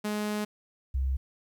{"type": "tone pair in turn", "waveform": ["sawtooth", "sine"], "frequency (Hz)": [210, 66.15], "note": ["G#3", "C2"], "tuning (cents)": [19, 20], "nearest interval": "octave + minor sixth", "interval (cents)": 1999, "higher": "first", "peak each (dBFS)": -25, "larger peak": "neither", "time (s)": [[0.04, 0.45], [0.94, 1.17]], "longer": "first", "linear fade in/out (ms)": 10, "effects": ["11-bit"]}